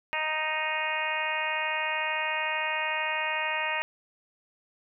harmonic tone, 311.1 Hz, D#4, in tune, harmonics 2 / 3 / 4 / 5 / 6 / 7 / 8 / 9, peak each -37 / -33 / -39 / -40 / -33 / -36 / -33 / -37 dBFS, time 0.13-3.82 s, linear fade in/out 0 ms, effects none

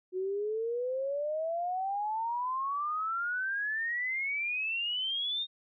sine exponential sweep, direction up, 363.9 to 3710 Hz, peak -30 dBFS, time 0.12-5.47 s, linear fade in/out 50 ms, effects none

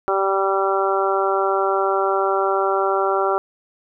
harmonic tone, 194.3 Hz, G3, 15 cents flat, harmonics 2 / 3 / 4 / 5 / 6 / 7, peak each -21 / -24 / -23 / -28 / -26 / -24 dBFS, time 0.08-3.38 s, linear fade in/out 0 ms, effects none

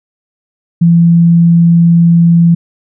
sine tone, 169.2 Hz, E3, 45 cents sharp, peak -3 dBFS, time 0.81-2.55 s, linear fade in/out 10 ms, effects none

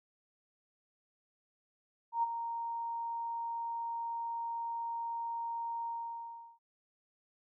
sine tone with ADSR envelope, 929 Hz, A#5, 6 cents flat, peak -26 dBFS, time 2.12-6.59 s, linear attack 110 ms, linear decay 23 ms, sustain -9 dB, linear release 730 ms, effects none

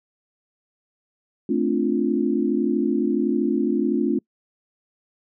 sine chord, D minor seventh, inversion second, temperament equal, 220 / 261.6 / 293.7 / 349.2 Hz, A3 / C4 / D4 / F4, 0 / 0 / 0 / 0 cents, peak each -24 dBFS, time 1.49-4.19 s, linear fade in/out 5 ms, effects noise-tail reverb RT60 0.1 s tail -26 dB re dry

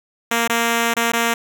5% pulse tone with dropouts, 232.4 Hz, A#3, 5 cents flat, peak -5 dBFS, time 0.31-1.34 s, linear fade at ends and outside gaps 5 ms, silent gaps 0.477-0.496 / 0.939-0.966 / 1.12-1.133 s, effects none

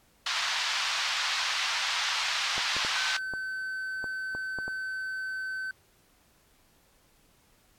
white band-pass noise, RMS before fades -30 dBFS, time 0.26-3.17 s, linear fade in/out 5 ms, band 910 to 4800 Hz, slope 24 dB/octave
clicks, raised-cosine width 1 ms, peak -24 dBFS, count 8, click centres 2.58 / 2.766 / 2.849 / 3.337 / 4.042 / 4.35 / 4.587 / 4.68 s
triangle tone, 1530 Hz, G6, 42 cents flat, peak -30 dBFS, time 2.96-5.71 s, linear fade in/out 2 ms
effects pink hiss -64 dBFS RMS until 7.78 s + AAC 64 kbps

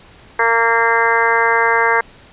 harmonic tone, 230 Hz, A#3, 23 cents flat, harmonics 2 / 3 / 4 / 5 / 6 / 7 / 8 / 9, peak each -19 / -25 / -17 / -20 / -24 / -17 / -22 / -21 dBFS, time 0.39-2.01 s, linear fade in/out 5 ms, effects pink hiss -44 dBFS RMS until 2.32 s + resampled to 8000 Hz

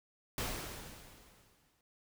pink noise with exponential decay, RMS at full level -36 dBFS, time 0.38-1.81 s, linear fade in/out 1 ms, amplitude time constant 310 ms, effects none

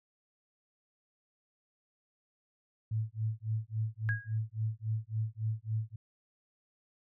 sine tone with tremolo, 110 Hz, A2, in tune, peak -28 dBFS, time 2.91-5.96 s, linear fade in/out 5 ms, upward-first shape sine, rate 3.6 Hz, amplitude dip 100%
sine tone with exponential decay, 1644 Hz, G#6, 18 cents flat, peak -29 dBFS, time 4.09-4.38 s, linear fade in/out 0 ms, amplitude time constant 61 ms
effects none

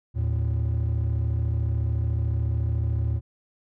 triangle tone pair together, 78.5 / 112.37 Hz, D#2 / A2, +16 / +37 cents, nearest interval tritone, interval 621 cents, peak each -22 dBFS, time 0.14-3.21 s, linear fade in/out 50 ms, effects tanh soft clip ceiling -16 dBFS

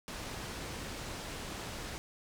pink low-pass noise, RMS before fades -42 dBFS, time 0.08-1.98 s, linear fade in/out 0 ms, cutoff 8300 Hz, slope 12 dB/octave, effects none

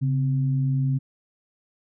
sine tone pair together, 136.5 / 257.7 Hz, C#3 / C4, -26 / -26 cents, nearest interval major seventh, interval 1100 cents, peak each -20 / -31 dBFS, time 0.01-0.99 s, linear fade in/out 20 ms, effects none

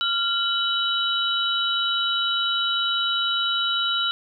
sine tone cluster, 1385 / 2993 / 3860 Hz, F6 / F#7 / B7, -15 / +19 / -40 cents, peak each -25 dBFS, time 0.01-4.11 s, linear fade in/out 0 ms, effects none

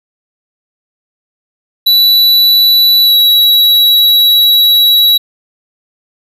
square tone with pitch glide, 3951 to 3897 Hz, B7 to B7, 0 to -24 cents, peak -5 dBFS, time 1.86-5.18 s, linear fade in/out 10 ms, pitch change -24 cents, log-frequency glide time 3.02-3.16 s, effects none

